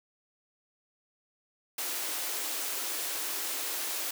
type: high-pass noise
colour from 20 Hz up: white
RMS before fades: -34 dBFS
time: 1.78-4.11 s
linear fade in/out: 5 ms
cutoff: 270 Hz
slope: 96 dB/octave
effects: none